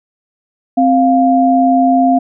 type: tone pair together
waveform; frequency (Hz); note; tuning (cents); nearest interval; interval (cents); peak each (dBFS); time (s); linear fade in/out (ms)
sine; 262.2 / 700; C4 / F5; +4 / +4; octave + perfect fourth; 1700; -10; 0.77-2.19; 10
effects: none